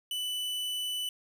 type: tone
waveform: 45% pulse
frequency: 2985 Hz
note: F#7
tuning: 15 cents sharp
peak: -31 dBFS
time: 0.11-1.09 s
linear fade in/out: 2 ms
effects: none